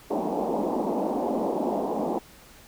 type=band-pass noise; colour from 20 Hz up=pink; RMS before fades=-27 dBFS; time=0.1-2.19 s; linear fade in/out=10 ms; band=200 to 920 Hz; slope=48 dB/octave; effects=pink hiss -51 dBFS RMS until 2.67 s